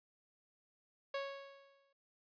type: tone with exponential decay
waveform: sawtooth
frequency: 553 Hz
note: C#5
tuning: 4 cents flat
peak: -32 dBFS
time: 1.14-1.93 s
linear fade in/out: 5 ms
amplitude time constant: 170 ms
effects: resampled to 11025 Hz